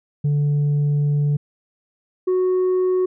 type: tone pair in turn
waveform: sine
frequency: 145.8 / 368.7 Hz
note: D3 / F#4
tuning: -12 / -6 cents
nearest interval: octave + major third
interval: 1606 cents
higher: second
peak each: -13 dBFS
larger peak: neither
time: 0.24-1.37 / 2.27-3.06 s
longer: first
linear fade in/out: 10 ms
effects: tanh soft clip ceiling -15 dBFS